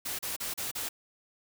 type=noise bursts; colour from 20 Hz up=white; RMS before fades=-35 dBFS; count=5; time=0.05-0.89 s; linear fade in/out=10 ms; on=140 ms; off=35 ms; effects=none